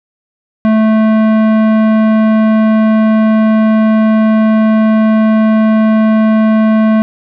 sine tone with tanh clipping, 218.7 Hz, A3, 10 cents flat, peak -8 dBFS, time 0.65-7.02 s, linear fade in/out 0 ms, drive 16 dB, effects none

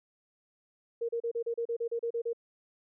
sine tone bursts, 466.2 Hz, A#4, in tune, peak -29 dBFS, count 12, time 1.01-2.332 s, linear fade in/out 10 ms, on 79 ms, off 34 ms, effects none

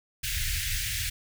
pink band-stop noise, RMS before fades -30 dBFS, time 0.23-1.1 s, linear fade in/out 10 ms, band 120 to 1700 Hz, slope 48 dB/octave, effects none

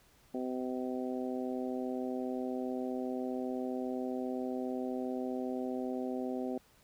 harmonic tone, 127.5 Hz, C3, 44 cents flat, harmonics 2 / 3 / 4 / 5 / 6, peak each -36 / -40 / -42 / -44 / -46 dBFS, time 0.34-6.58 s, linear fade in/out 5 ms, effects pink hiss -65 dBFS RMS until 6.83 s

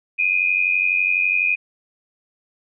sine tone pair together, 2423 / 2515 Hz, D#7 / D#7, -47 / +18 cents, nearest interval minor second, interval 65 cents, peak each -19 dBFS, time 0.18-1.56 s, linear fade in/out 20 ms, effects none

